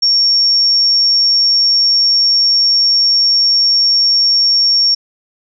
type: tone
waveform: sine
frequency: 5510 Hz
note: F8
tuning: 24 cents flat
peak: -8 dBFS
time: 0.02-4.95 s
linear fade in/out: 10 ms
effects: none